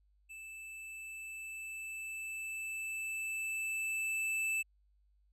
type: tone with level ramp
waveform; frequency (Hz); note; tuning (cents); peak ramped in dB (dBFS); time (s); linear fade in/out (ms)
square; 2637; E7; 0; -47 to -32; 0.29-4.63; 20
effects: added 50 Hz sine -67 dBFS peak until 5.32 s + low-pass 12000 Hz 12 dB/octave